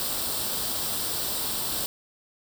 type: noise with comb filter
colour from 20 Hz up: white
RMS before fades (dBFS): -29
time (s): 0-1.86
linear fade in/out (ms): 0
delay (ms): 0.23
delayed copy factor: +0.6
effects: none